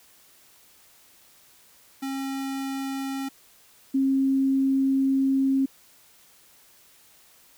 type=tone pair in turn; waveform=square / sine; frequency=270.5 / 269.1 Hz; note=C#4 / C4; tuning=-42 / +49 cents; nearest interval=unison; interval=9 cents; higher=first; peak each=-29 / -19 dBFS; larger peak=second; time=2.02-3.29 / 3.94-5.66 s; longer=second; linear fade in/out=10 ms; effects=white hiss -56 dBFS RMS until 7.57 s